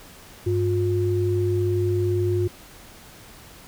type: tone pair together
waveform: sine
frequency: 100 / 356.4 Hz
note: G2 / F4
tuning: +35 / +35 cents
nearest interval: octave + minor seventh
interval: 2200 cents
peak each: -22 dBFS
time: 0.46-2.48 s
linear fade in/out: 10 ms
effects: pink hiss -46 dBFS RMS until 3.67 s